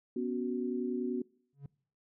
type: chord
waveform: sine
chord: B suspended second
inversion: none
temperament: equal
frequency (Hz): 246.9 / 277.2 / 370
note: B3 / C#4 / F#4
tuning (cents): 0 / 0 / 0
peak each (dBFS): -34 / -39 / -35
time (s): 0.16-1.22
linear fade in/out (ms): 5
type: tone with exponential growth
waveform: triangle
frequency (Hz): 140.7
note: C#3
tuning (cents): +26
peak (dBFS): -36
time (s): 1.53-1.66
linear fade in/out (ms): 2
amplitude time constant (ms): 28
effects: noise-tail reverb RT60 0.6 s tail -24 dB re dry